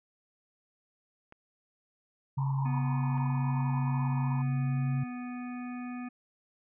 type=clicks; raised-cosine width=0.5 ms; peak=-35 dBFS; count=2; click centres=1.324 / 3.18 s
type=tone; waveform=sine; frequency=136.1 Hz; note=C#3; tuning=31 cents flat; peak=-27 dBFS; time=2.37-5.04 s; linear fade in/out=10 ms
type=band-pass noise; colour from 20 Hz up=pink; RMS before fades=-41 dBFS; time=2.38-4.42 s; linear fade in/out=5 ms; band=900 to 1000 Hz; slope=96 dB/octave
type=harmonic tone; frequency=246.9 Hz; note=B3; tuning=in tune; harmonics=1 / 3 / 5 / 7 / 9 / 10; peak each=-36 / -48 / -49 / -53 / -57 / -52 dBFS; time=2.65-6.09 s; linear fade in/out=10 ms
effects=none